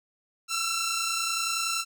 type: tone pair together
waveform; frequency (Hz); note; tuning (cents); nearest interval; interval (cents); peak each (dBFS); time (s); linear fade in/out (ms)
10% pulse; 1329.7 / 1360; E6 / F6; +15 / -46; unison; 39; -21 / -22; 0.48-1.85; 50
effects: none